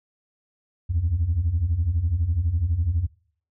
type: beating tone pair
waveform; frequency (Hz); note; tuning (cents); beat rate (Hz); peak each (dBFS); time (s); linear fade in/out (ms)
sine; 75.9 / 87.9; D#2 / F2; -42 / +12; 12; -24 / -20; 0.89-3.07; 20
effects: noise-tail reverb RT60 0.5 s tail -22 dB re dry + tanh soft clip ceiling -15 dBFS